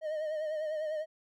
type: tone with vibrato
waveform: triangle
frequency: 619 Hz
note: D#5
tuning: 9 cents flat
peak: -30 dBFS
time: 0.01-1.06 s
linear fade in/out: 50 ms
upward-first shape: sine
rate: 10 Hz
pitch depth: 48 cents each way
effects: none